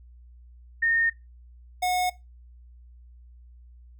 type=tone pair in turn; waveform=sine / square; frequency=1834 / 727.8 Hz; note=A#6 / F#5; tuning=-29 / -29 cents; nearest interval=octave + major third; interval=1600 cents; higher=first; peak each=-20 / -23 dBFS; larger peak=first; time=0.82-1.1 / 1.82-2.1 s; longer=neither; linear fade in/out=10 ms; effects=noise-tail reverb RT60 0.2 s tail -18 dB re dry + added 60 Hz sine -47 dBFS peak until 3.99 s